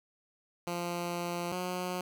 10% pulse tone pair in turn, 173.7 / 180.88 Hz, F3 / F#3, -9 / -39 cents, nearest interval minor second, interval 70 cents, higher second, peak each -25 dBFS, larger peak neither, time 0.67-1.52 / 1.52-2.01 s, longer first, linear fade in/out 2 ms, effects none

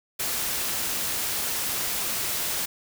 white noise, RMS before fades -28 dBFS, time 0.19-2.66 s, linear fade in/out 10 ms, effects none

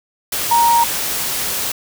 sine tone in noise, 937 Hz, A#5, 9 cents sharp, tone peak -10 dBFS, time 0.51-0.84 s, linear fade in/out 5 ms, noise white, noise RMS -21 dBFS, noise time 0.32-1.72 s, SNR +8 dB, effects none

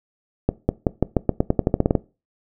accelerating click train, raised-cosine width 2 ms, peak -3 dBFS, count 15, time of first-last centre 0.49-1.952 s, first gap 200 ms, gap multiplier 0.89, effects noise-tail reverb RT60 0.3 s tail -20 dB re dry

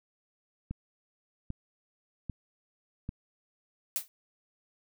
click train, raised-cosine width 5 ms, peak -23 dBFS, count 4, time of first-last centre 0.71-3.091 s, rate 1.26 Hz
blue noise with exponential decay, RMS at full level -27 dBFS, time 3.96-4.08 s, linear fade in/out 0 ms, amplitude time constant 26 ms
effects none

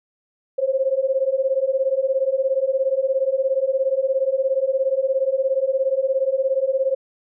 sine beating tone pair, 523 / 540 Hz, C5 / C#5, -1 / -45 cents, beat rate 17 Hz, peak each -21 / -20 dBFS, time 0.58-6.95 s, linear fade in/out 10 ms, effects none

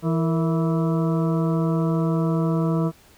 harmonic tone with a mistuned harmonic, 164.2 Hz, E3, 6 cents flat, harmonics 1 / 2 / 3 / 4 / 6 / 7 / 8, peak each -20 / -26 / -30 / -32 / -36 / -37 / -38 dBFS, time 0.02-2.92 s, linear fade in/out 50 ms, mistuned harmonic 3, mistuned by -91 cents, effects pink hiss -53 dBFS RMS until 3.17 s

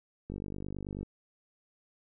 click train, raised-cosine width 3 ms, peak -26 dBFS, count 37, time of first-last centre 0.3-1.03 s, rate 49.3 Hz, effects none

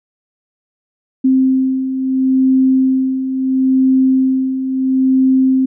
sine beating tone pair, 261.6 / 262.34 Hz, C4 / C4, 0 / +5 cents, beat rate 0.74 Hz, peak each -18 / -11 dBFS, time 1.24-5.66 s, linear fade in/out 10 ms, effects none

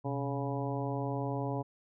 harmonic tone with a mistuned harmonic, 140 Hz, C#3, 18 cents sharp, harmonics 1 / 2 / 3 / 4 / 5 / 6 / 7, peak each -35 / -38 / -40 / -41 / -42 / -43 / -43 dBFS, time 0.04-1.63 s, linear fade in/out 20 ms, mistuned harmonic 1, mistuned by -140 cents, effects none

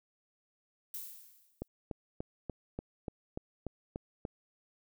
violet noise with exponential decay, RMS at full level -40 dBFS, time 0.94-1.68 s, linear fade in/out 2 ms, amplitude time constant 160 ms
click train, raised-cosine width 2 ms, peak -24 dBFS, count 10, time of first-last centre 1.62-4.252 s, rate 3.42 Hz
effects none

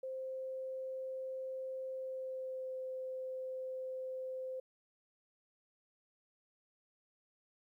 sine tone with pitch glide, 523.3 to 518.2 Hz, C5 to C5, 0 to -17 cents, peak -39 dBFS, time 0.03-4.6 s, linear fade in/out 5 ms, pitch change -17 cents, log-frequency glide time 1.91-2.78 s, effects 13-bit

